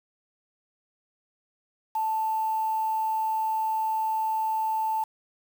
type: tone with quantisation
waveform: sine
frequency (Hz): 880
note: A5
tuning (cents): 0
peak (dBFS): -24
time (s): 1.95-5.04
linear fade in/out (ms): 5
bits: 7
effects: none